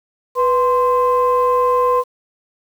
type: tone pair together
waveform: sine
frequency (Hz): 493.9 / 1042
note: B4 / C6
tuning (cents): 0 / -7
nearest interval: octave + minor second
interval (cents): 1293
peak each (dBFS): -14 / -14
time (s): 0.35-2.04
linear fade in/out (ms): 50
effects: tanh soft clip ceiling -6 dBFS + 7-bit